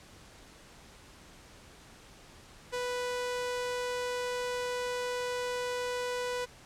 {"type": "tone", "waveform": "sawtooth", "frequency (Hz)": 493.9, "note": "B4", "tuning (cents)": 0, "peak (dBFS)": -28, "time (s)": [2.72, 6.46], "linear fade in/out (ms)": 20, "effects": ["pink hiss -54 dBFS RMS until 6.65 s", "low-pass 9000 Hz 12 dB/octave"]}